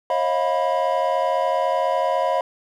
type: tone cluster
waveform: triangle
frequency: 543 / 633 / 707 / 987 Hz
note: C#5 / D#5 / F5 / B5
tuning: -36 / +30 / +21 / -1 cents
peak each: -22 dBFS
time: 0.1-2.41 s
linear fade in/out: 2 ms
effects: none